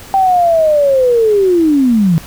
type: linear sweep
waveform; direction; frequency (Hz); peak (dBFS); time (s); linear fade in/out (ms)
sine; down; 784 to 155.56; -7; 0.14-2.18; 0
effects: pink hiss -34 dBFS RMS until 2.26 s